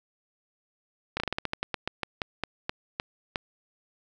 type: slowing click train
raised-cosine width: 0.3 ms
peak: -12 dBFS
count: 17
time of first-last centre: 1.17-3.358 s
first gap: 30 ms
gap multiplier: 1.18
effects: none